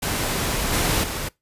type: noise with level steps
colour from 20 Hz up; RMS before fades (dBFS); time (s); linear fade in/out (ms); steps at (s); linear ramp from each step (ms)
pink; -24 / -21 / -28; 0.02-1.29; 10; 0.72 / 1.03; 10
effects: noise-tail reverb RT60 0.2 s tail -23 dB re dry + resampled to 32000 Hz